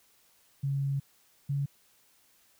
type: tone pair in turn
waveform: sine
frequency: 138.59 / 140.61 Hz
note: C#3 / C#3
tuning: 0 / +25 cents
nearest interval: unison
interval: 25 cents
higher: second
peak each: -27 dBFS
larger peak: neither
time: 0.63-1 / 1.49-1.66 s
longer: first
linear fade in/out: 10 ms
effects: white hiss -65 dBFS RMS until 2.59 s